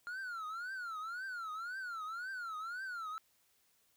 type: tone with vibrato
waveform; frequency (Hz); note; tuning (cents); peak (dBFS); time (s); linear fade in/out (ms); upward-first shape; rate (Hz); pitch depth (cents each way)
triangle; 1396.9; F6; 0; -38; 0.07-3.18; 0; triangle; 1.9; 220
effects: white hiss -73 dBFS RMS until 3.96 s